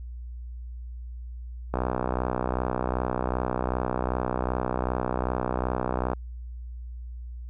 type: click train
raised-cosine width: 1 ms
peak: -12 dBFS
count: 276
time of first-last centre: 1.74-6.133 s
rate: 62.6 Hz
effects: added 60 Hz sine -35 dBFS peak until 7.49 s